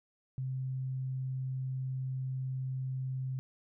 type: tone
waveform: sine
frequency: 130.81 Hz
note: C3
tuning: in tune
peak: -33 dBFS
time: 0.38-3.39 s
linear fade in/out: 0 ms
effects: none